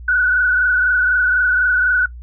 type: tone with frequency modulation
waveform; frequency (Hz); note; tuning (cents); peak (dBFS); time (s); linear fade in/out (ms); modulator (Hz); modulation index
sine; 1480; F#6; 0; -12; 0.08-2.06; 5; 24; 1.8
effects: noise-tail reverb RT60 0.1 s tail -21 dB re dry + added 60 Hz sine -31 dBFS peak until 2.22 s